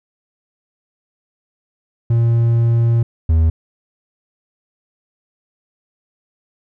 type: tone pair in turn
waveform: triangle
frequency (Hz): 116.54 / 80.69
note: A#2 / E2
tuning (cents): 0 / -36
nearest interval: tritone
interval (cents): 636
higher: first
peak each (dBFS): -9 / -8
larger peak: second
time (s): 2.1-3.03 / 3.29-3.5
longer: first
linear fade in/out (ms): 5
effects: none